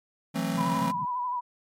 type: chord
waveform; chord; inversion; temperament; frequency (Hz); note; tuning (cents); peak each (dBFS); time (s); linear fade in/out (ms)
square; F# half-diminished seventh; third; just; 166.5 / 185 / 222 / 266.4; E3 / F#3 / A3 / C4; +18 / 0 / +16 / +31; -33; 0.34-0.92; 20
type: band-pass noise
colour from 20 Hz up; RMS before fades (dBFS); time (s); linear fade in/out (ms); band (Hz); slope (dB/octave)
pink; -38; 0.52-1.05; 2; 130 to 220; 48
type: tone with vibrato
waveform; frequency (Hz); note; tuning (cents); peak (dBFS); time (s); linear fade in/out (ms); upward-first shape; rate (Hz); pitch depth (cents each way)
sine; 987.8; B5; 0; -27; 0.57-1.41; 20; sine; 12; 41
effects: MP3 64 kbps